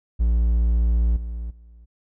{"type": "tone with level steps", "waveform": "triangle", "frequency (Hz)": 57.5, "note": "A#1", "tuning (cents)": -23, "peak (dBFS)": [-14, -25, -42], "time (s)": [0.19, 1.86], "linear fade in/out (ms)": 20, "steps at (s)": [1.16, 1.5], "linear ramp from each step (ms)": 10, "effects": []}